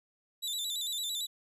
sawtooth tone with vibrato, 3729 Hz, A#7, in tune, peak -30 dBFS, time 0.42-1.27 s, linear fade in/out 20 ms, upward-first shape square, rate 8.9 Hz, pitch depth 82 cents each way, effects resampled to 32000 Hz

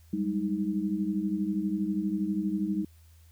sine tone cluster, 192.4 / 204.8 / 313.9 Hz, G3 / G#3 / D#4, -32 / -24 / +15 cents, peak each -31 dBFS, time 0.13-2.85 s, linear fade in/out 5 ms, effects added 81 Hz sine -53 dBFS peak until 3.31 s + white hiss -65 dBFS RMS until 3.31 s

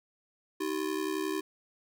square ring-modulated tone, 349.2 Hz, F4, in tune, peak -28 dBFS, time 0.6-1.41 s, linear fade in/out 10 ms, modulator 35.6 Hz, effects none

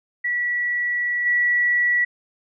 sine tone with level steps, 1943 Hz, B6, 29 cents flat, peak -20 / -16 dBFS, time 0.24-2.05 s, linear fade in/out 10 ms, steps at 1.25 s, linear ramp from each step 20 ms, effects none

